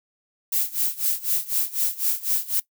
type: noise with tremolo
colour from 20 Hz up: violet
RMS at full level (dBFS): -21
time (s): 0.52-2.6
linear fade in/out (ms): 5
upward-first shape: sine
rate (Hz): 4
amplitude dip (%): 90
effects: noise-tail reverb RT60 0.1 s tail -19 dB re dry